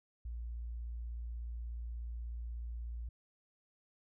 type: tone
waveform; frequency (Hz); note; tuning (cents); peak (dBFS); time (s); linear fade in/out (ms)
sine; 58.27; A#1; 0; -39; 0.25-3.09; 5
effects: none